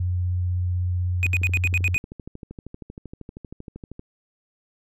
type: tone with vibrato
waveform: sine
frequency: 89.6 Hz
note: F2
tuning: 45 cents sharp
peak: -21 dBFS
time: 0-1.95 s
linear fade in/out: 5 ms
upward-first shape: sine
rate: 16 Hz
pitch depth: 10 cents each way
type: tone bursts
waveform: triangle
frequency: 2489 Hz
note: D#7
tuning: in tune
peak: -18 dBFS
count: 8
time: 1.23-1.98 s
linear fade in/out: 0 ms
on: 36 ms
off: 66 ms
type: click train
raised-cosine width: 3 ms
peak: -24 dBFS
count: 36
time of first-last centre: 1.26-3.994 s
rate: 12.8 Hz
effects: none